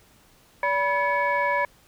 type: tone cluster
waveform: sine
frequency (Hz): 574 / 979 / 1708 / 2239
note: D5 / B5 / G#6 / C#7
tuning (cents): -40 / -15 / +48 / +17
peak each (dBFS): -26 / -23 / -27 / -29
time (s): 0.63-1.65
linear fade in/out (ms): 2
effects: tanh soft clip ceiling -12 dBFS + pink hiss -57 dBFS RMS until 1.87 s